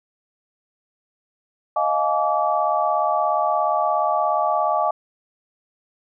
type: tone cluster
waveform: sine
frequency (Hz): 626 / 703 / 849 / 1153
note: D#5 / F5 / G#5 / D6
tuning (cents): +10 / +11 / +38 / -32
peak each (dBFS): -23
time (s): 1.76-4.91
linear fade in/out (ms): 5
effects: none